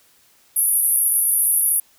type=band-pass noise; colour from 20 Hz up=white; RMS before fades=-18 dBFS; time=0.56-1.8 s; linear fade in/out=5 ms; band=10000 to 12000 Hz; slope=96 dB/octave; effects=white hiss -56 dBFS RMS until 1.98 s